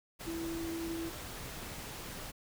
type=tone in noise; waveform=sine; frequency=330.9 Hz; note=E4; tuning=7 cents sharp; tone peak=-36 dBFS; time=0.26-1.1 s; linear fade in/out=20 ms; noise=pink; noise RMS=-44 dBFS; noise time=0.19-2.32 s; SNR=+5 dB; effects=none